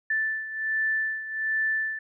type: beating tone pair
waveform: sine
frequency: 1760 / 1761.3 Hz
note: A6 / A6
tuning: 0 / +1 cents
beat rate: 1.3 Hz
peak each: -26 / -31 dBFS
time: 0.1-1.99 s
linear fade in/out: 5 ms
effects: none